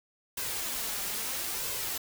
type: noise with flanger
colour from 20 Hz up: white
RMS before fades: -34 dBFS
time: 0.37-1.98 s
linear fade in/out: 5 ms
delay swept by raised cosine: 1.9 to 5 ms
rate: 0.75 Hz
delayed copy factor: +0.5
effects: none